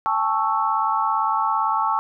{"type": "chord", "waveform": "sine", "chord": "A dominant seventh", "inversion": "third", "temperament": "equal with one note detuned", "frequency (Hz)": [802.3, 880, 1108.7, 1318.5], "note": ["G5", "A5", "C#6", "E6"], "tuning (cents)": [40, 0, 0, 0], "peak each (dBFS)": [-28, -22, -23, -25], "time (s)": [0.06, 1.99], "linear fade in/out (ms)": 0, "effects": []}